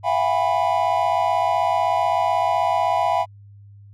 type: tone cluster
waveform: triangle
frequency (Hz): 668 / 724 / 811 / 987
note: E5 / F#5 / G#5 / B5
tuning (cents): +23 / -38 / -41 / -1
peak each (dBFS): -21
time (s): 0.03-3.26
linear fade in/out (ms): 50
effects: added 101 Hz sine -42 dBFS peak until 3.93 s